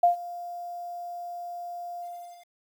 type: tone with ADSR envelope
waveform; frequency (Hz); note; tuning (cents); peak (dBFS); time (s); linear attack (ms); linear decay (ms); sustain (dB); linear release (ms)
sine; 700; F5; +4; -14; 0.03-2.48; 6; 120; -20; 460
effects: 9-bit